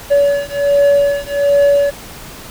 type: beating tone pair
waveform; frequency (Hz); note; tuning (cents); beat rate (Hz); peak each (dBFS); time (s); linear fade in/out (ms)
triangle; 568 / 569.3; C#5 / C#5; +42 / +46; 1.3; -11; 0.1-1.91; 20
effects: pink hiss -33 dBFS RMS until 2.5 s